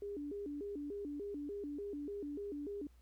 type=tone with vibrato; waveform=sine; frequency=343.1 Hz; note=F4; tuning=31 cents flat; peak=-40 dBFS; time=0.02-2.87 s; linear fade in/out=2 ms; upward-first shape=square; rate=3.4 Hz; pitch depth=290 cents each way; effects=added 60 Hz sine -60 dBFS peak until 3.01 s + pink hiss -75 dBFS RMS until 3.01 s